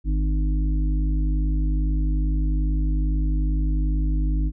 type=harmonic tone; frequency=51.2 Hz; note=G#1; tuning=24 cents flat; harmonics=1 / 3 / 5 / 6; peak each=-19 / -31 / -34 / -33 dBFS; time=0.04-4.52 s; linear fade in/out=50 ms; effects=none